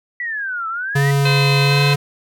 sine exponential two-way sweep, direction down then up, 1975.5 to 1300 to 1975.5 Hz, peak -21 dBFS, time 0.2-1.11 s, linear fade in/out 2 ms, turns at 0.68 s
square tone with pitch glide, 140 to 143.11 Hz, C#3 to D3, +18 to -44 cents, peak -14 dBFS, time 0.95-1.96 s, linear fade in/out 10 ms, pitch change +38 cents, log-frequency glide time 1.62-1.82 s
harmonic tone, 514 Hz, C5, 31 cents flat, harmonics 1 / 2 / 3 / 4 / 5 / 6 / 7 / 8, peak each -29 / -27 / -28 / -29 / -21 / -31 / -29 / -23 dBFS, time 1.25-1.94 s, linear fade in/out 5 ms
effects none

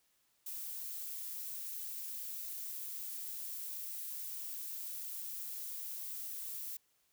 violet noise, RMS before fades -43 dBFS, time 0.46-6.77 s, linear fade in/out 5 ms, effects white hiss -75 dBFS RMS until 7.12 s

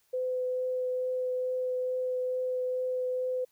sine tone with vibrato, 507 Hz, B4, 45 cents sharp, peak -28 dBFS, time 0.13-3.45 s, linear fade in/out 10 ms, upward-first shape triangle, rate 2.3 Hz, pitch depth 9 cents each way, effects white hiss -70 dBFS RMS until 3.51 s

